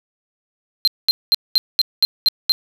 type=tone bursts; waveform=triangle; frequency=4149 Hz; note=C8; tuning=15 cents flat; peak=-9 dBFS; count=8; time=0.85-2.52 s; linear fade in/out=0 ms; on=25 ms; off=210 ms; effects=none